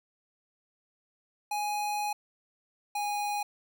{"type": "tone pair in turn", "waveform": "square", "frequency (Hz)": [832, 824.3], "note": ["G#5", "G#5"], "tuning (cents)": [3, -13], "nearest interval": "unison", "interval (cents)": 16, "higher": "first", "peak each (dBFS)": [-30, -30], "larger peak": "neither", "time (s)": [[1.51, 2.13], [2.95, 3.43]], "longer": "first", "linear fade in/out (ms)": 5, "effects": []}